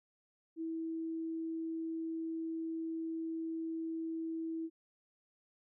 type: tone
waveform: sine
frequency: 325.6 Hz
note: E4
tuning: 21 cents flat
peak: -36 dBFS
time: 0.56-4.7 s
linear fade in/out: 50 ms
effects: none